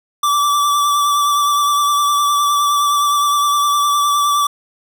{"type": "tone with vibrato", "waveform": "square", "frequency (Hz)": 1162, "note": "D6", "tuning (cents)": -19, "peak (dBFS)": -13, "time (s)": [0.23, 4.47], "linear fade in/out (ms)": 5, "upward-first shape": "triangle", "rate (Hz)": 9.7, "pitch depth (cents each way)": 30, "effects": []}